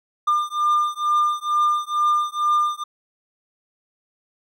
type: beating tone pair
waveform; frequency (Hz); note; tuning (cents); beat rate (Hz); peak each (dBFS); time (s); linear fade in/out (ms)
triangle; 1200 / 1202.2; D6 / D6; +37 / +40; 2.2; -19; 0.27-2.84; 10
effects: none